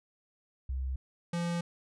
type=tone pair in turn; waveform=sine / square; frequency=65.41 / 171.72 Hz; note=C2 / F3; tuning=0 / -29 cents; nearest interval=octave + perfect fourth; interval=1671 cents; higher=second; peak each=-31 / -31 dBFS; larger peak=neither; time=0.69-0.96 / 1.33-1.61 s; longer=second; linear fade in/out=5 ms; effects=resampled to 22050 Hz